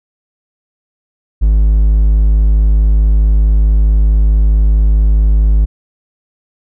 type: tone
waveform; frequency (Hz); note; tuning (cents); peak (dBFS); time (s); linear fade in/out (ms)
triangle; 52.3; G#1; +13; -4; 1.41-5.66; 20
effects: none